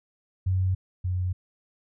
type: tone pair in turn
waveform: sine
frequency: 93.3 / 91.12 Hz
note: F#2 / F#2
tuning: +15 / -26 cents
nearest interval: unison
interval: 41 cents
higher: first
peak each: -21 / -24 dBFS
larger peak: first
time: 0.46-0.75 / 1.04-1.33 s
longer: neither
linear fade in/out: 10 ms
effects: none

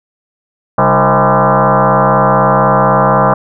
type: tone with frequency modulation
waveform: sine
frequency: 198 Hz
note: G3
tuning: 18 cents sharp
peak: -6 dBFS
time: 0.78-3.34 s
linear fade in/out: 5 ms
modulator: 166 Hz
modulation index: 6.8
effects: none

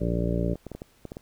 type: harmonic tone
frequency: 58.27 Hz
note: A#1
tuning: in tune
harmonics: 1 / 2 / 3 / 4 / 5 / 6 / 7 / 8 / 9 / 10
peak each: -29 / -31 / -28 / -39 / -33 / -38 / -34 / -38 / -43 / -34 dBFS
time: 0-0.55 s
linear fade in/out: 20 ms
type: clicks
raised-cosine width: 2 ms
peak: -23 dBFS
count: 8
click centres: 0.556 / 0.667 / 0.717 / 0.75 / 0.819 / 1.053 / 1.119 / 1.169 s
effects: pink hiss -61 dBFS RMS until 1.21 s

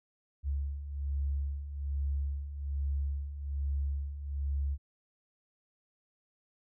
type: beating tone pair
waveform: sine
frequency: 69.3 / 70.5 Hz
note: C#2 / C#2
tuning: 0 / +30 cents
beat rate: 1.2 Hz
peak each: -38 / -32 dBFS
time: 0.43-4.78 s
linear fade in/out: 50 ms
effects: none

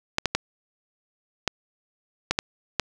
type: clicks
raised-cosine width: 0.2 ms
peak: -4 dBFS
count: 7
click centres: 0.184 / 0.257 / 0.35 / 1.477 / 2.31 / 2.389 / 2.797 s
effects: none

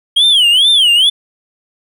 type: tone with vibrato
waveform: triangle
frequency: 3168 Hz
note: G7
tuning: 18 cents sharp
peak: -5 dBFS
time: 0.16-1.1 s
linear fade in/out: 10 ms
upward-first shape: sine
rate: 2.3 Hz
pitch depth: 220 cents each way
effects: none

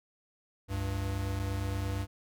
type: tone pair together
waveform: square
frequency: 69.3 / 98 Hz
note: C#2 / G2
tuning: 0 / 0 cents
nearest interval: tritone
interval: 600 cents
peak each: -37 / -33 dBFS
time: 0.68-2.07 s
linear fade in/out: 50 ms
effects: none

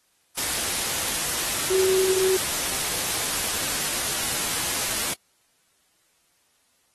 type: tone in noise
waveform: sine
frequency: 377.6 Hz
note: F#4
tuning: 35 cents sharp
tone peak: -19 dBFS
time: 1.7-2.37 s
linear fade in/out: 10 ms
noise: white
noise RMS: -26 dBFS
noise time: 0.37-5.14 s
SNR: +4 dB
effects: white hiss -66 dBFS RMS until 6.94 s + AAC 32 kbps

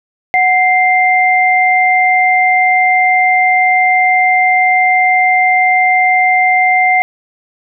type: tone pair together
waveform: sine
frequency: 740 / 2093 Hz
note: F#5 / C7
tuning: 0 / 0 cents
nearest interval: octave + tritone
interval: 1800 cents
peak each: -10 dBFS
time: 0.34-7.02 s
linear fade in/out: 0 ms
effects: none

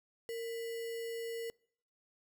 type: tone with sample-and-hold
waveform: sine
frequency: 460.4 Hz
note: A#4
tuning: 22 cents flat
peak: -37 dBFS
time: 0.29-1.5 s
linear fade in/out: 0 ms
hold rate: 2450 Hz
effects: noise-tail reverb RT60 0.6 s tail -25 dB re dry

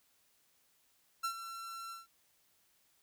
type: tone with ADSR envelope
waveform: 45% pulse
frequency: 1352 Hz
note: E6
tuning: 43 cents sharp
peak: -32 dBFS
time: 1.23-2.07 s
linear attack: 16 ms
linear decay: 85 ms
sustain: -11 dB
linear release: 160 ms
effects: white hiss -72 dBFS RMS until 3.02 s

